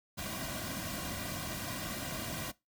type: noise with comb filter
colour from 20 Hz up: pink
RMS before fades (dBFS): -39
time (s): 0.17-2.52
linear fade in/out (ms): 20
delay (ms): 2.3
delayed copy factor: -0.8
effects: noise-tail reverb RT60 0.2 s tail -20 dB re dry